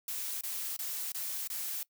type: noise bursts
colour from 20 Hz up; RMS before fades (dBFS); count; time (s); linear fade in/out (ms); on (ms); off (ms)
blue; -37; 5; 0.08-1.83; 2; 330; 25
effects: noise-tail reverb RT60 0.1 s tail -22 dB re dry